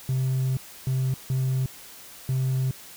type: tone bursts at uneven times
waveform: triangle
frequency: 130.81 Hz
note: C3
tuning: in tune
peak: -19 dBFS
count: 4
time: 0.09-0.57 / 0.87-1.14 / 1.3-1.66 / 2.29-2.71 s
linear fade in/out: 2 ms
effects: tanh soft clip ceiling -16 dBFS + white hiss -45 dBFS RMS until 2.96 s